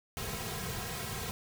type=noise with comb filter; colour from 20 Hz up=pink; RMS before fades=-38 dBFS; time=0.17-1.31 s; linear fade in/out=0 ms; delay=3.4 ms; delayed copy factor=-0.95; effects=none

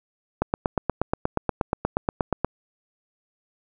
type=click train; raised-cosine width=1 ms; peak=-7 dBFS; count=18; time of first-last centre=0.42-2.446 s; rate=8.39 Hz; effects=none

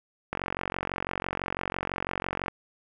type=click train; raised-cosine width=0.5 ms; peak=-14 dBFS; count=100; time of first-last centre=0.33-2.482 s; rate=46 Hz; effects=none

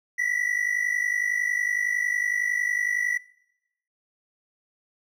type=tone pair together; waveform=triangle; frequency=1933 / 1983.9 Hz; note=B6 / B6; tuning=-38 / +7 cents; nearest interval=unison; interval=45 cents; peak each=-24 dBFS; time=0.18-3.18 s; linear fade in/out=10 ms; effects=noise-tail reverb RT60 0.9 s tail -22 dB re dry

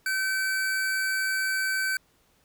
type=tone pair together; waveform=square; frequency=1535.1 / 2300 Hz; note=G6 / D7; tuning=-37 / -37 cents; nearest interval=perfect fifth; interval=700 cents; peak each=-26 / -36 dBFS; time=0.06-1.97 s; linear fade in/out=2 ms; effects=pink hiss -65 dBFS RMS until 2.44 s

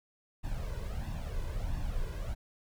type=noise with flanger; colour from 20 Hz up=brown; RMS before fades=-35 dBFS; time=0.43-2.35 s; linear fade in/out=20 ms; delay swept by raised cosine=1.1 to 2.02 ms; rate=1.5 Hz; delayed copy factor=+0.7; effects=none

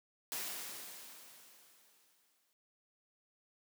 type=noise with exponential decay; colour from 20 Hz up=white; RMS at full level=-39 dBFS; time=0.32-2.53 s; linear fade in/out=0 ms; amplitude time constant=480 ms; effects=high-pass 200 Hz 12 dB/octave

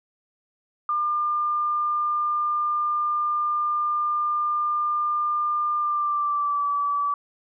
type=tone with pitch glide; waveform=sine; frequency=1200 to 1151.1 Hz; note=D6 to D6; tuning=+37 to -35 cents; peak=-21 dBFS; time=0.89-7.14 s; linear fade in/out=2 ms; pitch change=-72 cents; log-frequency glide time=5.78-6.67 s; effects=none

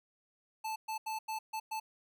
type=tone bursts at uneven times; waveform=square; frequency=876 Hz; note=A5; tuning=8 cents flat; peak=-36 dBFS; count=6; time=0.64-0.76 / 0.88-0.98 / 1.06-1.19 / 1.28-1.39 / 1.53-1.6 / 1.71-1.8 s; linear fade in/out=10 ms; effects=none

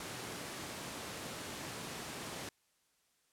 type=high-pass noise; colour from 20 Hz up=pink; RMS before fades=-44 dBFS; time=0-2.49 s; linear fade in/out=2 ms; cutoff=130 Hz; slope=12 dB/octave; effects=white hiss -75 dBFS RMS until 3.32 s + low-pass 11000 Hz 12 dB/octave

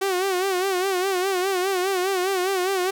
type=tone with vibrato; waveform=sawtooth; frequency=375.7 Hz; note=F#4; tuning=26 cents sharp; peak=-17 dBFS; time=0.01-2.91 s; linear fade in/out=10 ms; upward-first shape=sine; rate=4.9 Hz; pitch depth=88 cents each way; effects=none

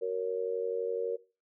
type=tone with amplitude modulation; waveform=sine; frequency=466.2 Hz; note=A#4; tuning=in tune; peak=-25 dBFS; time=0.01-1.17 s; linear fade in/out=20 ms; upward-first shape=sine; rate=91.9 Hz; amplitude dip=90%; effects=noise-tail reverb RT60 0.3 s tail -18 dB re dry

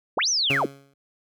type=linear two-way sweep; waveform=sine; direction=up then down; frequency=130.81 to 6280 to 181.2 Hz; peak=-20 dBFS; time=0.17-0.66 s; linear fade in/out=5 ms; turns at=0.29 s
type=tone with exponential decay; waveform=15% pulse; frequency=138.59 Hz; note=C#3; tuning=in tune; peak=-17 dBFS; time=0.5-0.94 s; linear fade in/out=2 ms; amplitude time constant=95 ms
effects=none

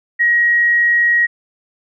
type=tone; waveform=sine; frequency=1895 Hz; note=A#6; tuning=28 cents sharp; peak=-10 dBFS; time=0.19-1.27 s; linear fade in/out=20 ms; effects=none

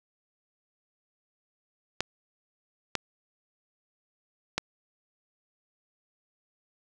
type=clicks; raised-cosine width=0.2 ms; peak=-9 dBFS; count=3; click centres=2.006 / 2.953 / 4.58 s; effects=none

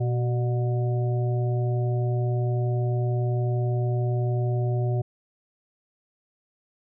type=harmonic tone with a mistuned harmonic; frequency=121.1 Hz; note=B2; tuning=34 cents flat; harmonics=1 / 3 / 5 / 6; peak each=-22 / -32 / -36 / -38 dBFS; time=0-5.02 s; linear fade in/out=10 ms; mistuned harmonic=3; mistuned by=+52 cents; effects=none

